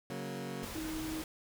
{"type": "chord", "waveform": "20% pulse", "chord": "F# major", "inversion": "second", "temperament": "equal", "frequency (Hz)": [138.59, 185, 233.1], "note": ["C#3", "F#3", "A#3"], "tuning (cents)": [0, 0, 0], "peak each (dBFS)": -38, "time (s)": [0.1, 0.65], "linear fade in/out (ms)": 2}
{"type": "noise", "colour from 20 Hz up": "pink", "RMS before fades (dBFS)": -43, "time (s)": [0.63, 1.24], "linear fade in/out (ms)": 2}
{"type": "tone", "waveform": "sine", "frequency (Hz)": 315.5, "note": "D#4", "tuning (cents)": 24, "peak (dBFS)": -37, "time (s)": [0.75, 1.22], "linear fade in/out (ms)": 5}
{"effects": []}